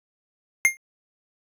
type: tone with exponential decay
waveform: square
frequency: 2121 Hz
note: C7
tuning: 23 cents sharp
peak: -11 dBFS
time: 0.65-0.77 s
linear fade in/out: 0 ms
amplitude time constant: 26 ms
effects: resampled to 32000 Hz